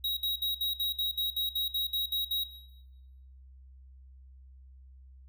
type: tone bursts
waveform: square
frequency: 3820 Hz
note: A#7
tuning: 42 cents sharp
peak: -29 dBFS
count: 13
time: 0.04-2.438 s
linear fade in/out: 5 ms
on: 130 ms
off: 59 ms
effects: noise-tail reverb RT60 1.0 s tail -17 dB re dry + added 65 Hz sine -50 dBFS peak until 5.28 s